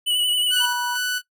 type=tone with vibrato; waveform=square; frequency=2960 Hz; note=F#7; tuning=in tune; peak=-19 dBFS; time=0.06-0.67 s; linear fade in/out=20 ms; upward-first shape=sine; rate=11 Hz; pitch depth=30 cents each way
type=tone with tremolo; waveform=sawtooth; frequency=1489 Hz; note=F#6; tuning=11 cents sharp; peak=-18 dBFS; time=0.5-1.22 s; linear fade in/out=50 ms; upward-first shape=square; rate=2.2 Hz; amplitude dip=30%
type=tone; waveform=sine; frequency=970 Hz; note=B5; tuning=31 cents flat; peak=-25 dBFS; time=0.59-0.98 s; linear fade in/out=50 ms
effects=noise-tail reverb RT60 0.1 s tail -18 dB re dry